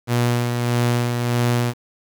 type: tone with tremolo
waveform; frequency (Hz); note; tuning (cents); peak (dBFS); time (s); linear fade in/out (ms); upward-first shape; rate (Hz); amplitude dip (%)
sawtooth; 120.5; B2; -42; -12; 0.07-1.74; 50; sine; 1.6; 40
effects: 7-bit